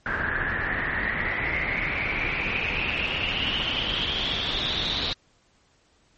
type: noise with low-pass filter sweep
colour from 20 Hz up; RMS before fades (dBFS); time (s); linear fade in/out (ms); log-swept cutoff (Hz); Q
pink; -27; 0.06-5.13; 0; 1600 to 3900; 9.2
effects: pink hiss -63 dBFS RMS until 6.17 s + MP3 32 kbps